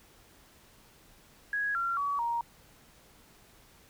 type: tone with pitch steps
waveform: sine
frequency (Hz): 1661.2 / 1372.9 / 1134.6 / 937.7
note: G#6 / F6 / C#6 / A#5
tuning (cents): 0 / -30 / +40 / +10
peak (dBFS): -28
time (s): 1.53-2.41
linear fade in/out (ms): 2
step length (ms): 220
effects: pink hiss -59 dBFS RMS until 3.89 s